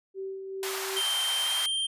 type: tone with tremolo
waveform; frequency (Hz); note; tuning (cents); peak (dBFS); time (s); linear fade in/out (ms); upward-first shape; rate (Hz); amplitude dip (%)
sine; 385.4; G4; -29; -32; 0.14-1.02; 50; sine; 2.6; 40
type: high-pass noise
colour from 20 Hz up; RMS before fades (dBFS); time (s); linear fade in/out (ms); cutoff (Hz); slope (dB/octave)
pink; -34; 0.63-1.66; 0; 780; 24
type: tone with pitch glide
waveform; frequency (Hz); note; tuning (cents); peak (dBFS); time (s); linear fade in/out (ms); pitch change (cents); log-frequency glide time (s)
square; 3136 to 3161; G7 to G7; 0 to +14; -27; 0.96-1.87; 10; +14; 1.45-1.51
effects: resampled to 32000 Hz

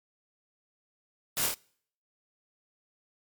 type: noise with echo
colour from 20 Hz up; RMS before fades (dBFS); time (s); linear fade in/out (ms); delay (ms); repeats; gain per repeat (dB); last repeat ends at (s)
white; -30; 1.37-1.46; 0; 27; 3; -2; 1.541
effects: noise-tail reverb RT60 0.6 s tail -26 dB re dry + MP3 96 kbps

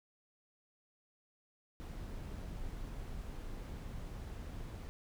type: noise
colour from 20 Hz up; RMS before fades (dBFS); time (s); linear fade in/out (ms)
brown; -44; 1.8-4.89; 0
effects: none

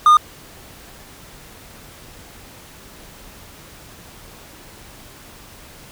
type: tone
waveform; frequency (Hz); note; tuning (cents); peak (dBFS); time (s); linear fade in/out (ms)
triangle; 1219; D#6; -36; -5; 0.06-0.17; 2
effects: pink hiss -42 dBFS RMS until 5.91 s

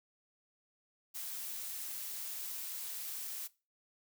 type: noise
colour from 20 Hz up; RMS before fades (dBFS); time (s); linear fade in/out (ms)
blue; -42; 1.14-3.48; 20
effects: noise-tail reverb RT60 0.3 s tail -20 dB re dry

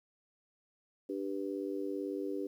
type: harmonic tone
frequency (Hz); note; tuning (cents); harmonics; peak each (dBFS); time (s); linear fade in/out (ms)
98; G2; 0; 3 / 4 / 5; -38 / -38 / -42; 1.09-2.47; 5
effects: 11-bit

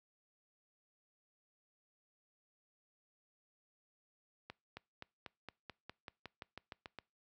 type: accelerating click train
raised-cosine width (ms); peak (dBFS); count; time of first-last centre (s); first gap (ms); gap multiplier
0.3; -30; 14; 4.5-6.987; 270; 0.94
effects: noise-tail reverb RT60 0.3 s tail -25 dB re dry + high-pass 60 Hz 12 dB/octave

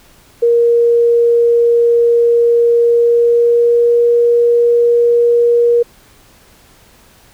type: tone with pitch glide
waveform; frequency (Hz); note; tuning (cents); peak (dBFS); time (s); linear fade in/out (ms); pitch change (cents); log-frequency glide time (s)
sine; 470.6 to 474.1; A#4 to A#4; +16 to +29; -7; 0.42-5.83; 10; +13; 2.8-4.01
effects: pink hiss -46 dBFS RMS until 7.33 s

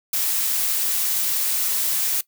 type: noise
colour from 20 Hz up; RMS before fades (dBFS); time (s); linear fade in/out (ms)
blue; -22; 0.13-2.21; 5
effects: noise-tail reverb RT60 0.1 s tail -19 dB re dry

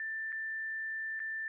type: tone with dropouts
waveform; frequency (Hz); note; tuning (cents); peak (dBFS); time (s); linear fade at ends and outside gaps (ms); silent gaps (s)
sine; 1775; A6; +15; -35; 0-1.48; 1; 0.321-0.326 / 1.194-1.201
effects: none

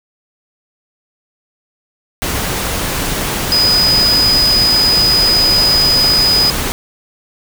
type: tone in noise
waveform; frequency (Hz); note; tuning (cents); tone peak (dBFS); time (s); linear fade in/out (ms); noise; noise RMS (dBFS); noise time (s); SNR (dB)
sine; 4978; D#8; 0; -9; 3.52-6.5; 0; pink; -18; 2.22-6.72; +6
effects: none

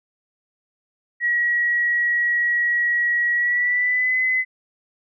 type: tone with pitch glide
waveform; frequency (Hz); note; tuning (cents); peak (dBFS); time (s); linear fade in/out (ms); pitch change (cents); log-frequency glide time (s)
sine; 1913 to 2027; A#6 to B6; +44 to +45; -17; 1.2-4.45; 50; +101; 3.33-4.18
effects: none

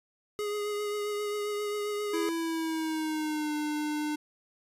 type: tone with vibrato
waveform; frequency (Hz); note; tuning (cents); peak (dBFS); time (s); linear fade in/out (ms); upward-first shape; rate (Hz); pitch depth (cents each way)
square; 415.3; G#4; 0; -31; 0.39-2.29; 0; triangle; 7.5; 22
type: tone with pitch glide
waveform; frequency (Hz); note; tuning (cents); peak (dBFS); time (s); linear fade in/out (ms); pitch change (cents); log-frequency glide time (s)
square; 331.8 to 300.8; E4 to D4; +11 to +42; -30; 2.13-4.16; 10; -169; 2.36-3.52
effects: resampled to 32000 Hz

